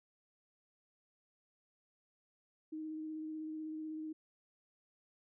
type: tone with vibrato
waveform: sine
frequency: 312.4 Hz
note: D#4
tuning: 7 cents sharp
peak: -40 dBFS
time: 2.72-4.13 s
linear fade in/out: 10 ms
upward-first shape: square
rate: 16 Hz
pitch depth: 12 cents each way
effects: none